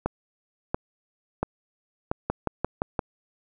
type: two click trains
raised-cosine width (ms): 1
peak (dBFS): -10 / -10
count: 4 / 5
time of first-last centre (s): 0.06-2.115 / 2.3-2.992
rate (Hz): 1.46 / 5.78
effects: none